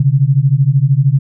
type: beating tone pair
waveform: sine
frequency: 130.81 / 143.81 Hz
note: C3 / D3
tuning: 0 / -36 cents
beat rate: 13 Hz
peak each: -11 dBFS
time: 0-1.19 s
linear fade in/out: 5 ms
effects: none